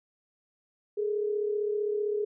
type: tone pair together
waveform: sine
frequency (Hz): 415.3 / 450.8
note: G#4 / A4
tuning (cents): 0 / +42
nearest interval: minor second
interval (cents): 142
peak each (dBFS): -27 / -35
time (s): 0.97-2.25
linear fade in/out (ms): 10
effects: none